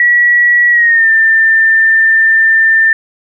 sine tone with pitch glide, 1930 to 1790.4 Hz, B6 to A6, -40 to +30 cents, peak -5 dBFS, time 0-2.93 s, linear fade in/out 2 ms, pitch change -130 cents, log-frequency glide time 0.7-1.09 s, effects none

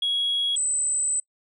sine tone pair in turn, 3322 / 8062 Hz, G#7 / B8, 0 / +35 cents, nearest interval octave + minor third, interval 1535 cents, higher second, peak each -20 dBFS, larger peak neither, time 0.02-0.56 / 0.56-1.2 s, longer second, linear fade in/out 5 ms, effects noise-tail reverb RT60 0.1 s tail -25 dB re dry + tanh soft clip ceiling -18 dBFS

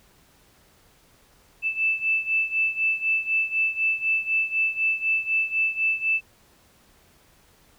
sine beating tone pair, 2637 / 2641 Hz, E7 / E7, 0 / +3 cents, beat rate 4 Hz, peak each -23 / -26 dBFS, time 1.62-6.21 s, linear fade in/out 50 ms, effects pink hiss -58 dBFS RMS until 7.78 s

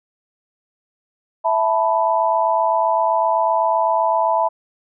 sine chord, E suspended fourth, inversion none, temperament equal, 659.3 / 880 / 987.8 Hz, E5 / A5 / B5, 0 / 0 / 0 cents, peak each -19 dBFS, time 1.44-4.49 s, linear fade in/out 20 ms, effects none

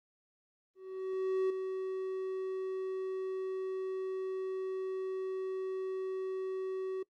triangle tone with ADSR envelope, 378 Hz, F#4, 37 cents sharp, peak -25 dBFS, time 0.75-7.03 s, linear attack 750 ms, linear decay 5 ms, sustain -7 dB, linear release 6 ms, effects noise-tail reverb RT60 0.1 s tail -21 dB re dry + Opus 32 kbps

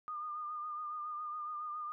sine tone with vibrato, 1215 Hz, D#6, 42 cents flat, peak -38 dBFS, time 0.08-1.92 s, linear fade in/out 0 ms, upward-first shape triangle, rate 7.2 Hz, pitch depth 42 cents each way, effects none

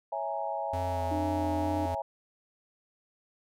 sine chord, A# half-diminished seventh, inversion first, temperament equal, 554.4 / 659.3 / 830.6 / 932.3 Hz, C#5 / E5 / G#5 / A#5, 0 / 0 / 0 / 0 cents, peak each -38 / -35 / -34 / -39 dBFS, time 0.12-2.02 s, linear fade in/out 5 ms
square tone with vibrato, 87.31 Hz, F2, in tune, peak -34 dBFS, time 0.73-1.95 s, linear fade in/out 5 ms, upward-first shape sine, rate 2.2 Hz, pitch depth 31 cents each way
sine tone, 301.2 Hz, D4, 44 cents sharp, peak -31 dBFS, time 1.11-1.86 s, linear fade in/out 5 ms
effects none

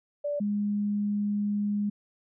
sine tone pair in turn, 582 / 205.8 Hz, D5 / G#3, -16 / -16 cents, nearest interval octave + tritone, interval 1800 cents, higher first, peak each -27 / -25 dBFS, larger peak second, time 0.24-0.4 / 0.4-1.9 s, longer second, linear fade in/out 10 ms, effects none

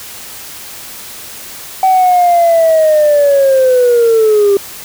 sine linear sweep, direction down, 763 to 393.6 Hz, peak -4 dBFS, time 1.83-4.57 s, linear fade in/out 2 ms, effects tanh soft clip ceiling -3 dBFS + white hiss -29 dBFS RMS until 4.84 s

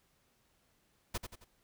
pink noise with echo, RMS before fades -36 dBFS, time 1.14-1.18 s, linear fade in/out 10 ms, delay 89 ms, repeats 3, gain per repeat -7 dB, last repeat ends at 1.447 s, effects pink hiss -73 dBFS RMS until 1.63 s

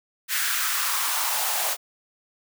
white noise with high-pass filter sweep, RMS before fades -25 dBFS, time 0.28-1.77 s, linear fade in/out 50 ms, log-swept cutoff 1700 to 650 Hz, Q 2.8, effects none

